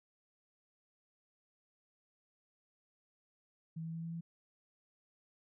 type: tone with pitch steps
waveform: sine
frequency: 162.3 / 163.52 / 164.76 / 166 / 167.25 Hz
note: E3 / E3 / E3 / E3 / E3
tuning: -27 / -14 / -1 / +12 / +25 cents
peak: -39 dBFS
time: 3.76-4.21 s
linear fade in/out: 10 ms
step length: 90 ms
effects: none